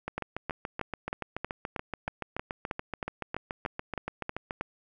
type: two click trains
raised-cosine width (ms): 0.5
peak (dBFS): -18 / -17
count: 32 / 15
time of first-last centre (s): 0.08-4.509 / 0.18-4.61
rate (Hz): 7 / 3.16
effects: none